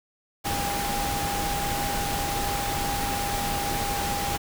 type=tone in noise; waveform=sine; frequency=807 Hz; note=G#5; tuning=50 cents flat; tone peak=-29 dBFS; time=0.44-4.38 s; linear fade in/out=20 ms; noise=pink; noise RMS=-29 dBFS; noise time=0.44-4.38 s; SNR=-3 dB; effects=none